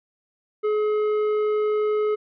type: tone with tanh clipping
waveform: sine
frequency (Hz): 424.3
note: G#4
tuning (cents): +37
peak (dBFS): -21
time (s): 0.63-2.16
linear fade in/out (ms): 20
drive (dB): 9
effects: none